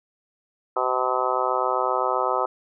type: harmonic tone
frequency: 127.7 Hz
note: C3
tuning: 42 cents flat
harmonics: 3 / 4 / 5 / 6 / 7 / 8 / 9 / 10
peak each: -30 / -28 / -29 / -29 / -29 / -28 / -32 / -27 dBFS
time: 0.76-2.46 s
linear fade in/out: 5 ms
effects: none